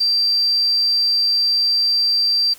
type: tone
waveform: sine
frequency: 4699 Hz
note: D8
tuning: in tune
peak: -14 dBFS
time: 0-2.54 s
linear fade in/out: 10 ms
effects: white hiss -44 dBFS RMS until 2.58 s